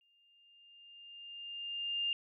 sine tone with exponential growth, 2806 Hz, F7, 8 cents sharp, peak -30 dBFS, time 0.01-2.13 s, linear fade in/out 1 ms, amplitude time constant 460 ms, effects none

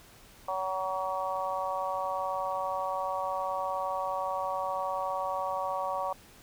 harmonic tone, 188.3 Hz, F#3, 31 cents sharp, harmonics 3 / 4 / 5 / 6, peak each -35 / -35 / -35 / -35 dBFS, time 0.48-6.13 s, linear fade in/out 5 ms, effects pink hiss -55 dBFS RMS until 6.42 s

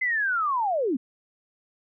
sine linear sweep, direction down, 2070 to 228.1 Hz, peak -22 dBFS, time 0.01-0.97 s, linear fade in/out 10 ms, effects none

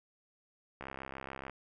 click train, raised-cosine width 0.5 ms, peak -27 dBFS, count 47, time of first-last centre 0.81-1.497 s, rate 67 Hz, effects none

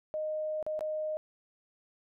sine tone with dropouts, 618 Hz, D#5, 12 cents flat, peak -31 dBFS, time 0.14-1.17 s, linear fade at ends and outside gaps 0 ms, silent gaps 0.627-0.665 / 0.792-0.808 s, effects none

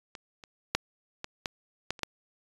clicks, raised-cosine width 0.2 ms, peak -24 / -29 / -6 / -18 / -13 / -12 / -29 / -11 dBFS, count 8, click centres 0.152 / 0.438 / 0.75 / 1.244 / 1.458 / 1.906 / 1.992 / 2.033 s, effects resampled to 24000 Hz

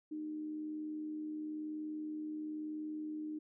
sine tone with amplitude modulation, 306.6 Hz, D#4, 25 cents flat, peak -37 dBFS, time 0.11-3.39 s, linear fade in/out 10 ms, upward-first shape sine, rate 81 Hz, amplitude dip 35%, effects none

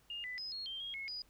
sine tone with pitch steps, 2829 / 1996 / 5060 / 4297 / 3155 / 3266 / 2178 / 4929 Hz, F7 / B6 / D#8 / C8 / G7 / G#7 / C#7 / D#8, +22 / +18 / +28 / +45 / +10 / -30 / -31 / -17 cents, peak -40 dBFS, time 0.1-1.22 s, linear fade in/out 2 ms, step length 140 ms, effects added 50 Hz sine -70 dBFS peak until 1.29 s + pink hiss -69 dBFS RMS until 1.29 s

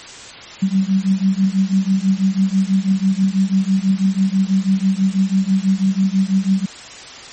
sine beating tone pair, 188.9 / 195 Hz, F#3 / G3, +36 / -9 cents, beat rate 6.1 Hz, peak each -16 dBFS, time 0.62-6.66 s, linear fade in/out 10 ms, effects white hiss -35 dBFS RMS until 7.32 s + MP3 32 kbps

